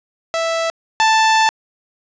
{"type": "tone pair in turn", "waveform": "sawtooth", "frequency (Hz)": [659, 881.8], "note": ["E5", "A5"], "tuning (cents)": [-1, 4], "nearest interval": "perfect fourth", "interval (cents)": 505, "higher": "second", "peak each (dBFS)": [-13, -7], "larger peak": "second", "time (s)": [[0.34, 0.7], [1, 1.49]], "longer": "second", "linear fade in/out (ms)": 0, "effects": ["resampled to 16000 Hz", "7-bit"]}